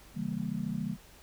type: chord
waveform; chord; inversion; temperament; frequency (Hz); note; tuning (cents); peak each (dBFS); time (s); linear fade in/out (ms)
sine; C# diminished seventh; none; equal with one note detuned; 138.59 / 164.81 / 199.08 / 233.1; C#3 / E3 / G3 / Bb3; 0 / 0 / +27 / 0; -40 / -37 / -35 / -37; 0.14-0.97; 50
effects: added 50 Hz sine -59 dBFS peak until 1.22 s + pink hiss -56 dBFS RMS until 1.22 s